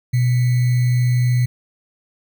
sine tone with sample-and-hold, 123.47 Hz, B2, in tune, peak -13 dBFS, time 0.13-1.46 s, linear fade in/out 10 ms, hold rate 2100 Hz, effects none

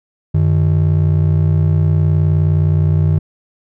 triangle ring-modulated tone, 122.3 Hz, B2, 16 cents flat, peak -5 dBFS, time 0.34-3.19 s, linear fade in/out 10 ms, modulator 29.7 Hz, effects none

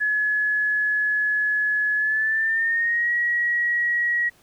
sine tone with pitch glide, 1700 to 1908.2 Hz, G#6 to A#6, +40 to +40 cents, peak -19 dBFS, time 0-4.3 s, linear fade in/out 20 ms, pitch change +200 cents, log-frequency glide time 1.96-3.12 s, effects pink hiss -57 dBFS RMS until 4.42 s

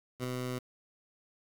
15% pulse tone with ADSR envelope, 126 Hz, B2, 35 cents sharp, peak -25 dBFS, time 0.19-0.59 s, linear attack 47 ms, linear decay 8 ms, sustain -3 dB, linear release 8 ms, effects 9-bit

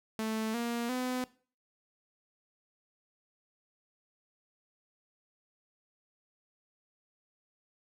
sawtooth tone with pitch steps, 220 / 235.8 / 252.7 Hz, A3 / A#3 / B3, 0 / +20 / +40 cents, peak -28 dBFS, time 0.19-1.24 s, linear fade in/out 0 ms, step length 350 ms, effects noise-tail reverb RT60 0.4 s tail -19 dB re dry

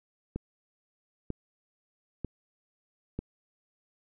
click train, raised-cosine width 3 ms, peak -20 dBFS, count 4, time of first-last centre 0.36-3.19 s, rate 1.06 Hz, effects none

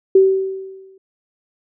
sine tone with exponential decay, 383.4 Hz, G4, 38 cents flat, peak -5 dBFS, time 0.15-0.98 s, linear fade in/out 5 ms, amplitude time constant 180 ms, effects none

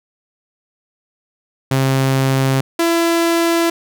sawtooth tone pair in turn, 133.8 / 335.8 Hz, C3 / E4, +39 / +32 cents, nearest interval octave + major third, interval 1593 cents, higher second, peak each -9 dBFS, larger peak neither, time 1.71-2.61 / 2.79-3.7 s, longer second, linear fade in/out 5 ms, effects none

